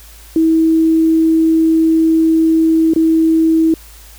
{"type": "tone with dropouts", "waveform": "sine", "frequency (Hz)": 322.9, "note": "E4", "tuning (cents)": -36, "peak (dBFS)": -8, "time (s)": [0.36, 3.74], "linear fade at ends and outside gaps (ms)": 2, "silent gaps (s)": [2.936, 2.961], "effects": ["added 54 Hz sine -38 dBFS peak until 4.18 s", "white hiss -41 dBFS RMS until 4.18 s"]}